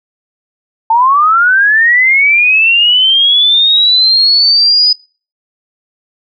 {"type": "linear sweep", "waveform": "sine", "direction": "up", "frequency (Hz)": [880, 5000], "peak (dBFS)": -5, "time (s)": [0.9, 4.93], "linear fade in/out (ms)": 5, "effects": ["noise-tail reverb RT60 0.4 s tail -26 dB re dry"]}